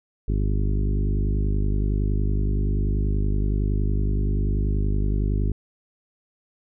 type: harmonic tone with a mistuned harmonic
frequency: 50.6 Hz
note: G#1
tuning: 44 cents flat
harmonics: 1 / 2 / 3 / 4 / 5 / 6 / 7 / 8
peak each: -21 / -27 / -31 / -33 / -35 / -37 / -38 / -39 dBFS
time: 0.28-5.52 s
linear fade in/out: 5 ms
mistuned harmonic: 1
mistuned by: -21 cents
effects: none